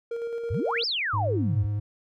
triangle tone with tremolo, 466.2 Hz, A#4, in tune, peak -26 dBFS, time 0.11-0.84 s, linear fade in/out 5 ms, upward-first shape square, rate 9.2 Hz, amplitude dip 30%
sine exponential two-way sweep, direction up then down, 73.1 to 5500 to 73.1 Hz, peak -25 dBFS, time 0.5-1.66 s, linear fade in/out 10 ms, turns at 0.85 s
triangle tone with vibrato, 103.83 Hz, G#2, in tune, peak -23 dBFS, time 1.13-1.8 s, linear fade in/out 10 ms, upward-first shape sine, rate 11 Hz, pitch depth 10 cents each way
effects none

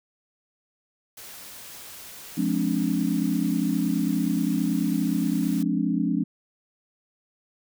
white noise, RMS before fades -42 dBFS, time 1.17-5.63 s, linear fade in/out 5 ms
sine chord, D half-diminished seventh, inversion first, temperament just, 176.2 / 211.4 / 264.3 / 293.7 Hz, F3 / Ab3 / C4 / D4, +16 / +31 / +18 / 0 cents, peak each -27 dBFS, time 2.37-6.24 s, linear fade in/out 10 ms
effects none

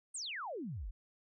sine exponential sweep, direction down, 9070 to 36.71 Hz, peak -39 dBFS, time 0.14-0.91 s, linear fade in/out 10 ms, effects none

